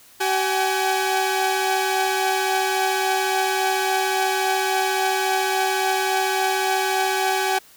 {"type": "tone cluster", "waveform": "sawtooth", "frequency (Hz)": [381.8, 760, 834], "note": ["G4", "F#5", "G#5"], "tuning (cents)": [-46, 46, 7], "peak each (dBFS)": -20, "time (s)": [0.2, 7.59], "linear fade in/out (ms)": 10, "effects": ["white hiss -50 dBFS RMS until 7.76 s"]}